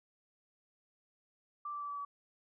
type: tone with pitch steps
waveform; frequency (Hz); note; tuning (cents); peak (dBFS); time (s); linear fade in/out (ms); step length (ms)
sine; 1174.7 / 1166.6 / 1158.5 / 1150.5 / 1142.6; D6 / D6 / D6 / D6 / D6; 0 / -12 / -24 / -36 / -48; -38; 1.65-2.05; 5; 80
effects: none